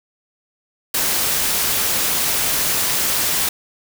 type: noise with amplitude modulation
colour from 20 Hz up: white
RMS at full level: -17 dBFS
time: 0.94-3.49 s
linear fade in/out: 5 ms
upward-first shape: sine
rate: 288 Hz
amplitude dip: 45%
effects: none